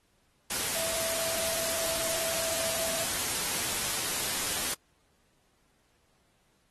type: tone in noise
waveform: sine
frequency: 658 Hz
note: E5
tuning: 3 cents flat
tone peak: -36 dBFS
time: 0.75-3.04 s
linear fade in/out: 5 ms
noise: white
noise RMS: -31 dBFS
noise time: 0.5-4.74 s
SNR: -8 dB
effects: pink hiss -70 dBFS RMS until 6.7 s + AAC 32 kbps